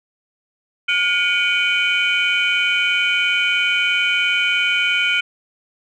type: tone cluster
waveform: sine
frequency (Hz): 1431 / 2263 / 2446 / 3043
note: F6 / C#7 / D#7 / F#7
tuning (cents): +42 / +35 / -30 / +48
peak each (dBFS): -20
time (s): 0.88-5.21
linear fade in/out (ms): 10
effects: tanh soft clip ceiling -8 dBFS